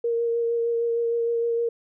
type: tone with vibrato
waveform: sine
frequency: 466.4 Hz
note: A#4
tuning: 1 cent sharp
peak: -21 dBFS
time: 0.04-1.69 s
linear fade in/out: 5 ms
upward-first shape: sine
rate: 6.5 Hz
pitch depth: 14 cents each way
effects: none